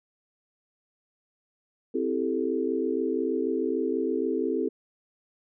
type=chord; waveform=sine; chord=A minor seventh; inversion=first; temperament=equal with one note detuned; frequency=261.6 / 329.6 / 393.6 / 440 Hz; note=C4 / E4 / G4 / A4; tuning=0 / 0 / +7 / 0 cents; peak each=-30 dBFS; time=1.94-4.69 s; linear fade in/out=10 ms; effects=none